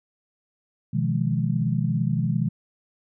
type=chord; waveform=sine; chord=F half-diminished seventh; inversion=second; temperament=just; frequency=125.72 / 157.15 / 174.61 / 209.5 Hz; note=Cb3 / Eb3 / F3 / Ab3; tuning=+31 / +18 / 0 / +15 cents; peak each=-25 / -25 / -28 / -28 dBFS; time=0.93-2.49 s; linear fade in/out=10 ms; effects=none